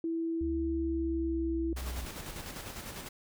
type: tone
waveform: sine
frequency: 329.6 Hz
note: E4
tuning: in tune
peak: -30 dBFS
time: 0.04-1.73 s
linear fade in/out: 2 ms
type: linear sweep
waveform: sine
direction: down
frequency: 73.42 to 61.74 Hz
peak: -35 dBFS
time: 0.41-2.05 s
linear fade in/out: 0 ms
type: noise with tremolo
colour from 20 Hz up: pink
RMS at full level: -41 dBFS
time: 1.76-3.09 s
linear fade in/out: 10 ms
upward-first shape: square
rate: 10 Hz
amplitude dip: 40%
effects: none